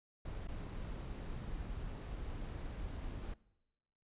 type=noise with dropouts; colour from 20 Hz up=brown; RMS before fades=-43 dBFS; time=0.25-3.34 s; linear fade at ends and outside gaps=5 ms; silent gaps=0.474-0.484 s; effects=noise-tail reverb RT60 1.0 s tail -22 dB re dry + resampled to 8000 Hz